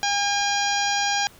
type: harmonic tone with a mistuned harmonic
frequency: 809 Hz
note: G#5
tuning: 46 cents flat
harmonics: 1 / 2 / 3 / 4 / 5 / 6 / 7 / 8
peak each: -24 / -27 / -31 / -30 / -33 / -31 / -30 / -35 dBFS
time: 0.03-1.27 s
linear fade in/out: 0 ms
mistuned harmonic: 8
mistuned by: +66 cents
effects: pink hiss -50 dBFS RMS until 1.39 s